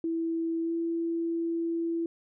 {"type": "tone with pitch glide", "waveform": "sine", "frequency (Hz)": [329.6, 333.8], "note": ["E4", "E4"], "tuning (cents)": [0, 22], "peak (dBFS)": -27, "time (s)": [0.04, 2.06], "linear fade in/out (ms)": 2, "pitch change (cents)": 22, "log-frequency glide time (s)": [0.62, 0.73], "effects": []}